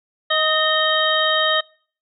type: harmonic tone with a mistuned harmonic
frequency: 627 Hz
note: D#5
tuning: 13 cents sharp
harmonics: 1 / 2 / 3 / 5 / 6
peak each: -22 / -22 / -22 / -22 / -22 dBFS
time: 0.3-1.61 s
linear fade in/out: 10 ms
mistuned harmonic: 3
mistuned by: -41 cents
effects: noise-tail reverb RT60 0.5 s tail -26 dB re dry